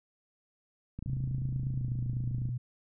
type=click train; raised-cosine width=5 ms; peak=-26 dBFS; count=43; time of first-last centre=0.99-2.49 s; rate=28 Hz
type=tone with pitch glide; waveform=sine; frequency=130.81 to 123.47 Hz; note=C3 to B2; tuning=0 to 0 cents; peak=-31 dBFS; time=1.07-2.58 s; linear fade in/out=10 ms; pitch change=-100 cents; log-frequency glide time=1.75-1.88 s
effects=none